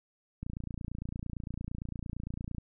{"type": "click train", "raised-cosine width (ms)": 5, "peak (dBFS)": -25, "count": 63, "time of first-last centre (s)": [0.43, 2.583], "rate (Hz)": 28.8, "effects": []}